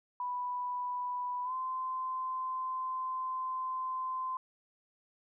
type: tone with pitch glide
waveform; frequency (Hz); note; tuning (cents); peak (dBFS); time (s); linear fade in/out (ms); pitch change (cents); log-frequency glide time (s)
sine; 987.8 to 1033.9; B5 to C6; 0 to -21; -33; 0.2-4.37; 2; +79; 1.44-1.53
effects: none